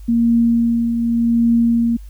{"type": "tone with tremolo", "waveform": "sine", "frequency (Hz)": 233.1, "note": "A#3", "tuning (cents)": 0, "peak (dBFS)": -10, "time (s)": [0.08, 1.97], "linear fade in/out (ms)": 10, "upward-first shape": "triangle", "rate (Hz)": 0.86, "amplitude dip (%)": 50, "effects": ["added 50 Hz sine -32 dBFS peak until 2.09 s", "white hiss -55 dBFS RMS until 2.09 s"]}